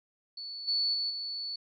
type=tone with level steps; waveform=sine; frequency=4447 Hz; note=C#8; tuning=5 cents sharp; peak=-38 / -26 / -29 / -34 dBFS; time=0.37-1.56 s; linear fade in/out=5 ms; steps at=0.67 / 0.93 / 1.09 s; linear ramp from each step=20 ms; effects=none